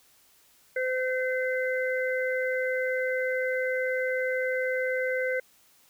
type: harmonic tone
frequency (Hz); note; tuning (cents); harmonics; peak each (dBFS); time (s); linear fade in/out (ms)
513; C5; -34; 1 / 3 / 4; -27 / -32 / -33; 0.76-5.4; 5
effects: white hiss -61 dBFS RMS until 5.89 s